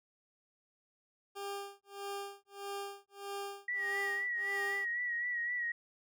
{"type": "tone with tremolo", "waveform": "20% pulse", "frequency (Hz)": 399.8, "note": "G4", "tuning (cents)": 34, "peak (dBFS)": -33, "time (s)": [1.35, 4.86], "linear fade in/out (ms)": 20, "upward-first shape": "sine", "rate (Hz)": 1.6, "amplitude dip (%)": 100}
{"type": "tone with vibrato", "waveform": "sine", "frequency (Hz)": 1923, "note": "B6", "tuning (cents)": -47, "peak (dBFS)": -33, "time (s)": [3.68, 5.72], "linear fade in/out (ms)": 5, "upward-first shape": "sine", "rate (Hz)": 3.9, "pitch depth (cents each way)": 42}
{"effects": []}